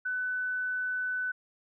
sine tone, 1500 Hz, F#6, 23 cents sharp, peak -29 dBFS, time 0.05-1.32 s, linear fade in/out 10 ms, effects none

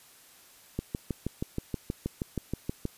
click train, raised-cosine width 3 ms, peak -17 dBFS, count 14, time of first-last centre 0.79-2.853 s, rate 6.3 Hz, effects white hiss -56 dBFS RMS until 2.97 s + resampled to 32000 Hz

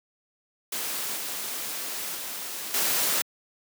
white noise with level steps, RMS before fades -31 / -33 / -35 / -25 dBFS, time 0.72-3.22 s, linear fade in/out 5 ms, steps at 1.16 / 2.15 / 2.74 s, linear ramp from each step 2 ms, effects high-pass 200 Hz 12 dB/octave

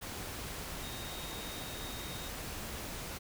sine tone in noise, 3729 Hz, A#7, in tune, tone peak -48 dBFS, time 0.82-2.3 s, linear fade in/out 20 ms, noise pink, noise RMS -42 dBFS, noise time 0.01-3.19 s, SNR -9 dB, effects none

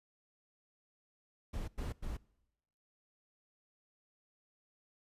brown noise bursts, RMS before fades -39 dBFS, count 3, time 1.53-2.172 s, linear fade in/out 10 ms, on 150 ms, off 96 ms, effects noise-tail reverb RT60 0.9 s tail -23 dB re dry + resampled to 32000 Hz

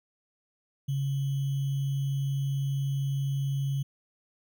sine tone with sample-and-hold, 137.8 Hz, C#3, 10 cents flat, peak -26 dBFS, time 0.88-3.83 s, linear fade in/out 10 ms, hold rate 3150 Hz, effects none

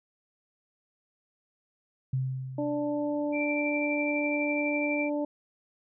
sine tone with exponential decay, 130.81 Hz, C3, in tune, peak -24 dBFS, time 2.13-3.42 s, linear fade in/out 5 ms, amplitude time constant 280 ms
harmonic tone, 293.7 Hz, D4, in tune, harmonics 1 / 2 / 3, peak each -29 / -31 / -40 dBFS, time 2.58-5.25 s, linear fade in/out 5 ms
sine tone with tremolo, 2349 Hz, D7, in tune, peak -29 dBFS, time 3.32-5.1 s, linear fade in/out 50 ms, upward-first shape sine, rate 12 Hz, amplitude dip 35%
effects none

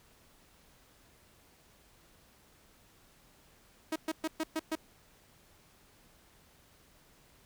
sawtooth tone bursts, 317.5 Hz, D#4, 35 cents sharp, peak -27 dBFS, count 6, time 3.92-4.754 s, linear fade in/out 5 ms, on 39 ms, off 120 ms, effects pink hiss -63 dBFS RMS until 7.45 s

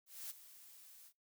blue noise with ADSR envelope, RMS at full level -45 dBFS, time 0.06-1.13 s, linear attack 240 ms, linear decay 20 ms, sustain -14 dB, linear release 67 ms, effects noise-tail reverb RT60 0.2 s tail -23 dB re dry

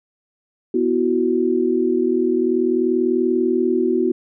sine chord, B suspended fourth, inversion none, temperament equal, 246.9 / 329.6 / 370 Hz, B3 / E4 / F#4, 0 / 0 / 0 cents, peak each -21 / -21 / -18 dBFS, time 0.74-4.12 s, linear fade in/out 5 ms, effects none

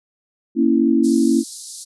sine chord, A# diminished, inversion none, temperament equal, 233.1 / 277.2 / 329.6 Hz, A#3 / C#4 / E4, 0 / 0 / 0 cents, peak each -17 dBFS, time 0.55-1.44 s, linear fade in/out 50 ms
white high-pass noise, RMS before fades -31 dBFS, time 1.03-1.85 s, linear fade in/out 20 ms, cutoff 4100 Hz, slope 48 dB/octave
effects resampled to 24000 Hz

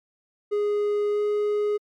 triangle tone with pitch glide, 414.1 to 416.7 Hz, G#4 to G#4, -5 to +6 cents, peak -19 dBFS, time 0.51-1.78 s, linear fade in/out 20 ms, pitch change +11 cents, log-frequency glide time 1.11-1.2 s, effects MP3 96 kbps

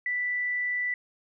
sine tone, 1975.5 Hz, B6, in tune, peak -26 dBFS, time 0.06-0.94 s, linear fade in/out 2 ms, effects none

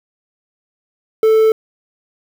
triangle tone with quantisation, 440 Hz, A4, in tune, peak -6 dBFS, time 1.23-1.52 s, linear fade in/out 2 ms, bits 6, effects none

